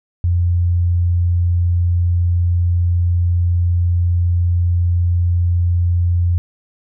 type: tone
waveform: sine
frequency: 87.31 Hz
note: F2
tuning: in tune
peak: -12 dBFS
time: 0.24-6.38 s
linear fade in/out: 0 ms
effects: none